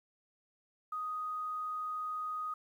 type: tone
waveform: sine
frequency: 1247 Hz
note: D#6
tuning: 3 cents sharp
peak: -35 dBFS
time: 0.92-2.54 s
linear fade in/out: 5 ms
effects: 11-bit